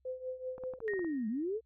sine tone with tremolo, 512 Hz, C5, 38 cents flat, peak -34 dBFS, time 0.05-0.79 s, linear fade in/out 5 ms, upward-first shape triangle, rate 5.2 Hz, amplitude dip 85%
clicks, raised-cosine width 1 ms, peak -34 dBFS, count 7, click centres 0.581 / 0.637 / 0.737 / 0.804 / 0.936 / 0.993 / 1.046 s
sine linear two-way sweep, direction down then up, 466.2 to 207.7 to 466.2 Hz, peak -32 dBFS, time 0.81-1.61 s, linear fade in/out 50 ms, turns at 1.28 s
sine tone with exponential decay, 1863 Hz, A#6, 2 cents flat, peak -35 dBFS, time 0.88-1.44 s, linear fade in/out 0 ms, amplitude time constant 120 ms
effects added 65 Hz sine -70 dBFS peak until 1.65 s

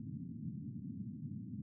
white band-pass noise, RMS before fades -45 dBFS, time 0-1.62 s, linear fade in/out 2 ms, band 100 to 250 Hz, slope 48 dB/octave, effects none

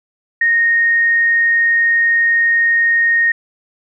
sine tone, 1856 Hz, A#6, 8 cents flat, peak -10 dBFS, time 0.41-3.32 s, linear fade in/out 5 ms, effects none

